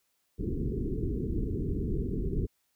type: low-pass noise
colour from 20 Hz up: pink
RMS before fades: -31 dBFS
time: 0.38-2.47 s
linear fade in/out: 20 ms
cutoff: 440 Hz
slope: 96 dB/octave
effects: white hiss -75 dBFS RMS until 2.75 s